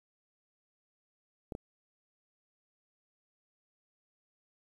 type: clicks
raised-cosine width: 2 ms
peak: -25 dBFS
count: 2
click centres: 1.522 / 1.551 s
effects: 9-bit